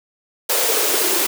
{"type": "noise with high-pass filter sweep", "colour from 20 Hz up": "white", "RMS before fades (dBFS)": -18, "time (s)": [0.49, 1.27], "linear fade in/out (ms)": 10, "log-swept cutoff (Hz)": [500, 330], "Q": 5.5, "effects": []}